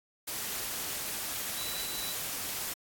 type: tone in noise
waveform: sine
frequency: 3951 Hz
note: B7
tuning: in tune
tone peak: -40 dBFS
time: 1.57-2.13 s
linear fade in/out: 10 ms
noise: white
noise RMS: -36 dBFS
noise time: 0.27-2.74 s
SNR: -7 dB
effects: AAC 64 kbps